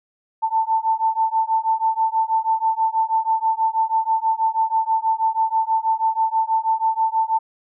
sine beating tone pair, 887 / 893.2 Hz, A5 / A5, +14 / +26 cents, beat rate 6.2 Hz, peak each -20 dBFS, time 0.42-7.39 s, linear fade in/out 20 ms, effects none

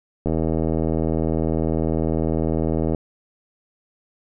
click train, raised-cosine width 2 ms, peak -9 dBFS, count 216, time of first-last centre 0.26-2.947 s, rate 80 Hz, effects none

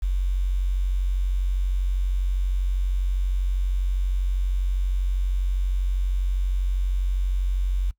sine tone with quantisation, 46.25 Hz, F#1, in tune, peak -20 dBFS, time 0.02-7.91 s, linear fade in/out 10 ms, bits 8, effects noise-tail reverb RT60 0.1 s tail -22 dB re dry

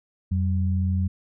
sine tone pair together, 88.1 / 189.83 Hz, F2 / F#3, +16 / +45 cents, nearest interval octave + minor second, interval 1329 cents, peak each -21 / -27 dBFS, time 0.31-1.08 s, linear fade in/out 10 ms, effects none

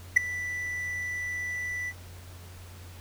triangle tone with ADSR envelope, 1975.5 Hz, B6, in tune, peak -9 dBFS, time 0.16-1.93 s, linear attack 12 ms, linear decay 5 ms, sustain -20 dB, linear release 45 ms, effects added 89 Hz sine -44 dBFS peak until 3 s + pink hiss -51 dBFS RMS until 3 s

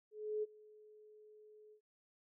sine tone with ADSR envelope, 426.3 Hz, G#4, 45 cents sharp, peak -34 dBFS, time 0.11-1.81 s, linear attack 320 ms, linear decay 26 ms, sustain -24 dB, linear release 86 ms, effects none

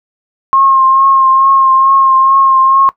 sine tone with vibrato, 1071 Hz, C6, 40 cents sharp, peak -5 dBFS, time 0.53-2.89 s, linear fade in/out 0 ms, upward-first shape triangle, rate 2.3 Hz, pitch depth 28 cents each way, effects noise-tail reverb RT60 0.1 s tail -17 dB re dry

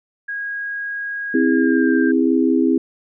sine tone with pitch glide, 1642 to 1584.2 Hz, G#6 to G6, -20 to +18 cents, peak -23 dBFS, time 0.28-2.12 s, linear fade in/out 10 ms, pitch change -62 cents, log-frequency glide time 1.4-1.94 s
sine chord, C augmented, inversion none, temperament just, 261.6 / 327 / 408.8 Hz, C4 / E4 / G#4, 0 / -14 / -27 cents, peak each -16 / -17 / -21 dBFS, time 1.34-2.78 s, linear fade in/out 5 ms
effects none

